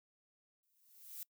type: noise with exponential growth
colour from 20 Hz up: violet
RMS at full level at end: -44 dBFS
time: 0.63-1.23 s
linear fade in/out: 0 ms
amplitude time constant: 130 ms
effects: noise-tail reverb RT60 0.1 s tail -24 dB re dry